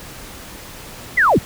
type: linear sweep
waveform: sine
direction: down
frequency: 2100 to 46.64 Hz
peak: -10 dBFS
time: 1.17-1.39 s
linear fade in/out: 10 ms
effects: pink hiss -36 dBFS RMS until 1.45 s